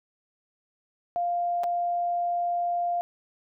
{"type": "tone with dropouts", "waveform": "sine", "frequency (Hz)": 698.5, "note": "F5", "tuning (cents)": 0, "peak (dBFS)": -24, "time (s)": [1.16, 3.01], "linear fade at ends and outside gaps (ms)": 0, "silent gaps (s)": [1.635, 1.64], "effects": []}